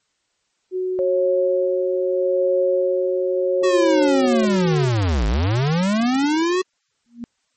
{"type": "tone", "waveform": "sine", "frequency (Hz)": 370, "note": "F#4", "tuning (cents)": 0, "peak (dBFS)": -20, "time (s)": [0.71, 4.9], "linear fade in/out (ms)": 50}
{"type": "tone with tremolo", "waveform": "sine", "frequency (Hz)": 545, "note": "C#5", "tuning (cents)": -29, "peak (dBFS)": -16, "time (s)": [0.99, 4.45], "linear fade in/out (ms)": 0, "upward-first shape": "sine", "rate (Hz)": 0.79, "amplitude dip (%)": 45}
{"type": "linear two-way sweep", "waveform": "square", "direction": "down then up", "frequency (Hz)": [377.8, 49, 377.8], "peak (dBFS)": -17, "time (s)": [3.63, 6.62], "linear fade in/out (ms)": 10, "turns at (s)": 5.27}
{"type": "tone with exponential growth", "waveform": "sine", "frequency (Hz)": 236.7, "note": "A#3", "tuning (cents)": 27, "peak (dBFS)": -24, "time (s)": [7.06, 7.24], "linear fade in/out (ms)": 0, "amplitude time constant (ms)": 38}
{"effects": ["white hiss -69 dBFS RMS until 7.56 s", "MP3 32 kbps"]}